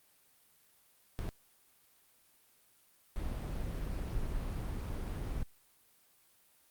brown noise bursts at uneven times, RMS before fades -37 dBFS, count 2, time 1.19-1.29 / 3.16-5.43 s, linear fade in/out 0 ms, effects white hiss -67 dBFS RMS until 6.7 s + Opus 32 kbps

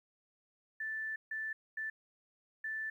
sine tone bursts at uneven times, 1760 Hz, A6, in tune, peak -36 dBFS, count 4, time 0.8-1.16 / 1.31-1.53 / 1.77-1.9 / 2.64-2.9 s, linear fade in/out 5 ms, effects 12-bit

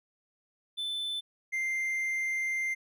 triangle tone pair in turn, 3520 / 2093 Hz, A7 / C7, 0 / 0 cents, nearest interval major sixth, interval 900 cents, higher first, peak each -30 / -27 dBFS, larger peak second, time 0.77-1.21 / 1.52-2.75 s, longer second, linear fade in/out 20 ms, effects none

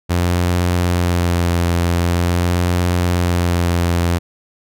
sawtooth tone with vibrato, 87.31 Hz, F2, in tune, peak -10 dBFS, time 0.09-4.19 s, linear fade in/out 20 ms, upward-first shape sine, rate 0.45 Hz, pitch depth 23 cents each way, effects none

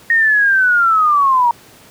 sine linear sweep, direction down, 1864.7 to 932.3 Hz, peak -9 dBFS, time 0.1-1.51 s, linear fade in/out 2 ms, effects pink hiss -43 dBFS RMS until 1.9 s + high-pass 100 Hz 12 dB/octave

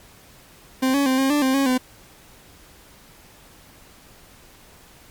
40% pulse tone with pitch steps, 261 / 280.8 / 260.6 / 268.3 / 293.6 / 262.4 / 274.6 / 254.4 Hz, C4 / C#4 / C4 / C4 / D4 / C4 / C#4 / C4, -4 / +22 / -7 / +44 / 0 / +5 / -16 / -48 cents, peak -16 dBFS, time 0.82-1.78 s, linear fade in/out 10 ms, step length 120 ms, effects pink hiss -49 dBFS RMS until 5.1 s + MP3 96 kbps

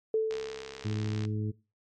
sine tone with exponential decay, 440 Hz, A4, in tune, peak -22 dBFS, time 0.14-1.16 s, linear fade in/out 2 ms, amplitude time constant 220 ms
click train, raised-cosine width 0.2 ms, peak -24 dBFS, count 65, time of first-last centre 0.31-1.251 s, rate 68 Hz
harmonic tone, 106.7 Hz, G#2, 47 cents sharp, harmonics 1 / 2 / 3 / 4, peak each -30 / -36 / -40 / -42 dBFS, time 0.84-1.52 s, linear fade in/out 20 ms
effects noise-tail reverb RT60 0.3 s tail -21 dB re dry + MP3 64 kbps

